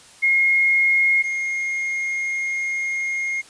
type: tone pair in turn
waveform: sine / triangle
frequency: 2149 / 2139 Hz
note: C7 / C7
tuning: +46 / +38 cents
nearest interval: unison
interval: 8 cents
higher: first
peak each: -14 / -20 dBFS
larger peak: first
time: 0.22-1.23 / 1.23-3.42 s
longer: second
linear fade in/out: 20 ms
effects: white hiss -47 dBFS RMS until 3.49 s + resampled to 22050 Hz

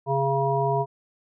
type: harmonic tone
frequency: 137.1 Hz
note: C#3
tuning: 19 cents flat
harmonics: 1 / 3 / 5 / 7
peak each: -26 / -26 / -26 / -26 dBFS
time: 0.06-0.86 s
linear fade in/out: 50 ms
effects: none

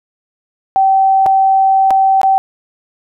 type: tone with dropouts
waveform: sine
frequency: 772 Hz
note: G5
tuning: 27 cents flat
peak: -7 dBFS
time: 0.76-2.38 s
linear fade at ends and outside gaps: 0 ms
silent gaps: 1.26-1.264 / 1.906-1.909 / 2.215-2.232 s
effects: none

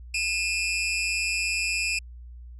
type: tone pair together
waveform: sawtooth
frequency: 2454 / 2637 Hz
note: D#7 / E7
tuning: -25 / 0 cents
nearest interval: minor second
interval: 125 cents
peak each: -24 dBFS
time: 0.14-1.99 s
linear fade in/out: 5 ms
effects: added 60 Hz sine -40 dBFS peak until 2.59 s + resampled to 22050 Hz

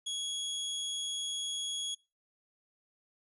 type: tone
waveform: sawtooth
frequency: 3336 Hz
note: G#7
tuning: 7 cents sharp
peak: -31 dBFS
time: 0.06-1.95 s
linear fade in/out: 10 ms
effects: noise-tail reverb RT60 0.3 s tail -25 dB re dry + resampled to 24000 Hz

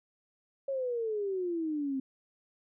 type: exponential sweep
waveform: sine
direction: down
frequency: 554.4 to 261.5 Hz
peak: -30 dBFS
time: 0.68-2 s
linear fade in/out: 5 ms
effects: none

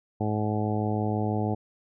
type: harmonic tone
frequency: 106.3 Hz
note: G#2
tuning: 41 cents sharp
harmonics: 1 / 2 / 3 / 4 / 5 / 6 / 7 / 8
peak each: -28 / -30 / -33 / -34 / -38 / -39 / -34 / -39 dBFS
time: 0.2-1.55 s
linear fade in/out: 10 ms
effects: none

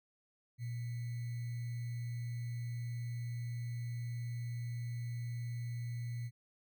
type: tone with sample-and-hold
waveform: sine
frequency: 119.2 Hz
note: A#2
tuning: 39 cents sharp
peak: -37 dBFS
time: 0.58-6.31 s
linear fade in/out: 50 ms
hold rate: 2100 Hz
effects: none

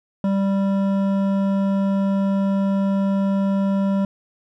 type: tone with hard clipping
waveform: sine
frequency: 196 Hz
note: G3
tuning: in tune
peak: -19 dBFS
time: 0.24-4.05 s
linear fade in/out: 2 ms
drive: 11 dB
effects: none

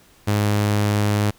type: tone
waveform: sawtooth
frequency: 103.83 Hz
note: G#2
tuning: in tune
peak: -13 dBFS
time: 0.27-1.31 s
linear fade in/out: 10 ms
effects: pink hiss -53 dBFS RMS until 1.38 s

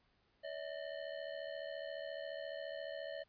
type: ring-modulated tone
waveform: square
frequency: 605 Hz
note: D#5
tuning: 49 cents flat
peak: -40 dBFS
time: 0.43-3.24 s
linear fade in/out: 20 ms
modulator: 37.2 Hz
effects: pink hiss -75 dBFS RMS until 3.28 s + resampled to 11025 Hz

